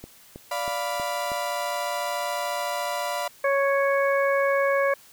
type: click train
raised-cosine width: 2 ms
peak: -25 dBFS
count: 5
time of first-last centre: 0.04-1.318 s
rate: 3.13 Hz
type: chord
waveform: 35% pulse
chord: B diminished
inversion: first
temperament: equal with one note detuned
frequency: 584.6 / 698.5 / 987.8 Hz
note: D5 / F5 / B5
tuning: -8 / 0 / 0 cents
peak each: -29 dBFS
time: 0.51-3.28 s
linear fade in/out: 5 ms
type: harmonic tone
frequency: 554.4 Hz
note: C#5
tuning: in tune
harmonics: 1 / 2 / 3 / 4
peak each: -21 / -27 / -28 / -31 dBFS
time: 3.44-4.94 s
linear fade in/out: 5 ms
effects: white hiss -52 dBFS RMS until 5.12 s

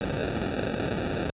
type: noise with sample-and-hold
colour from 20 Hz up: white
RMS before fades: -29 dBFS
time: 0.01-1.3 s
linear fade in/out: 0 ms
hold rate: 1050 Hz
effects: high-pass 60 Hz 12 dB/octave + resampled to 8000 Hz

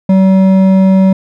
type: tone with hard clipping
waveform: sine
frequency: 190.5 Hz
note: G3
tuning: 49 cents flat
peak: -6 dBFS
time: 0.09-1.13 s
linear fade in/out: 5 ms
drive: 8 dB
effects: none

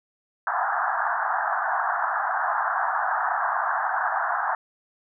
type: band-pass noise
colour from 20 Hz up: pink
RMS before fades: -25 dBFS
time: 0.47-4.55 s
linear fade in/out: 2 ms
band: 680 to 1700 Hz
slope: 96 dB/octave
effects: none

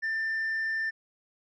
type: tone with tanh clipping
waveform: sine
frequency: 1786 Hz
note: A6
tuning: 25 cents sharp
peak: -28 dBFS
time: 0.02-0.91 s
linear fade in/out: 20 ms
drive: 1 dB
effects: none

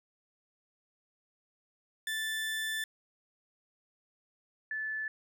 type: tone pair in turn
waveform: 30% pulse / sine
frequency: 1760 / 1741.8 Hz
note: A6 / A6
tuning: 0 / -18 cents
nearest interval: unison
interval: 18 cents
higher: first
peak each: -30 / -33 dBFS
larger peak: first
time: 2.07-2.84 / 4.71-5.08 s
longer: first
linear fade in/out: 2 ms
effects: none

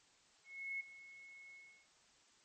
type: tone with ADSR envelope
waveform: sine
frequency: 2184 Hz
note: C#7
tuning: 26 cents flat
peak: -38 dBFS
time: 0.44-1.88 s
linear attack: 360 ms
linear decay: 14 ms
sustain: -16 dB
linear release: 340 ms
effects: white hiss -69 dBFS RMS until 2.44 s + MP3 32 kbps

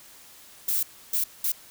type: noise bursts at uneven times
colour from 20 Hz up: violet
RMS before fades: -25 dBFS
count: 3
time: 0.68-0.83 / 1.13-1.24 / 1.44-1.52 s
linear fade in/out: 5 ms
effects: white hiss -50 dBFS RMS until 1.7 s

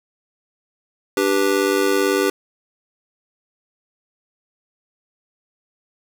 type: chord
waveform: square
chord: G major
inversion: second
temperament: just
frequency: 294 / 392 / 490 Hz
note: D4 / G4 / B4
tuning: +2 / 0 / -14 cents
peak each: -23 / -19 / -23 dBFS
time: 1.17-2.3 s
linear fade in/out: 2 ms
effects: none

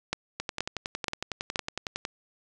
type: two click trains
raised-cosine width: 0.2 ms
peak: -10 / -14 dBFS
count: 4 / 19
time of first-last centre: 0.13-1.559 / 0.4-2.051 s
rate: 2.1 / 10.9 Hz
effects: resampled to 22050 Hz + 7-bit

